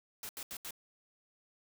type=noise bursts; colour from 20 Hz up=white; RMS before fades=-43 dBFS; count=4; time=0.23-0.708 s; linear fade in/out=2 ms; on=61 ms; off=78 ms; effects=none